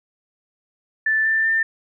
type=tone with pitch steps; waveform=sine; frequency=1760 / 1777.4 / 1794.9 Hz; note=A6 / A6 / A6; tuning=0 / +17 / +34 cents; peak=-16 dBFS; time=1.06-1.63 s; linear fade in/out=5 ms; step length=190 ms; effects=none